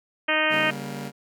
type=harmonic tone; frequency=310 Hz; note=D#4; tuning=6 cents flat; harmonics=1 / 2 / 3 / 4 / 5 / 6 / 7 / 8 / 9 / 10; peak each=-32 / -27 / -32 / -30 / -28 / -26 / -30 / -27 / -31 / -32 dBFS; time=0.28-0.71 s; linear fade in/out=10 ms
type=chord; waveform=sawtooth; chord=G diminished; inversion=second; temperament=just; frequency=141.12 / 196 / 235.2 Hz; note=Db3 / G3 / Bb3; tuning=+31 / 0 / +16 cents; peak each=-32 dBFS; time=0.49-1.12 s; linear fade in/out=50 ms
effects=none